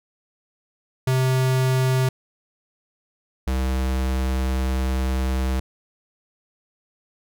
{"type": "tone pair in turn", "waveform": "square", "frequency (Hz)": [130, 65], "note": ["C3", "C2"], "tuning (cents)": [-11, -11], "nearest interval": "octave", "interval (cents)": 1200, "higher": "first", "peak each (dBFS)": [-18, -21], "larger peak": "first", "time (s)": [[1.07, 2.09], [3.47, 5.6]], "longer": "second", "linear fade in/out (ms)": 5, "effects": []}